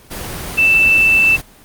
sine tone in noise, 2654 Hz, E7, 11 cents sharp, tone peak -8 dBFS, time 0.57-1.37 s, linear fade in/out 20 ms, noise pink, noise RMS -26 dBFS, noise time 0.1-1.42 s, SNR +15 dB, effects pink hiss -44 dBFS RMS until 1.64 s + Opus 24 kbps

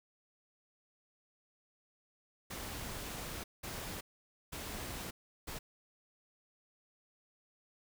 pink noise bursts at uneven times, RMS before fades -43 dBFS, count 4, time 2.5-3.44 / 3.63-4.01 / 4.52-5.11 / 5.47-5.59 s, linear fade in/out 10 ms, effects none

